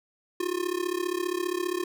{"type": "tone with amplitude modulation", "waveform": "square", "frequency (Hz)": 356.9, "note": "F4", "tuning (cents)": 38, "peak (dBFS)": -24, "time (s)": [0.4, 1.84], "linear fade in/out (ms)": 5, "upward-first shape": "sine", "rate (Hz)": 35, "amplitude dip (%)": 90, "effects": []}